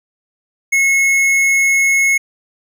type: tone with tanh clipping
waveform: sine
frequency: 2179 Hz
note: C#7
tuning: 30 cents flat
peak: -12 dBFS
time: 0.72-2.18 s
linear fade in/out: 10 ms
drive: 13 dB
effects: none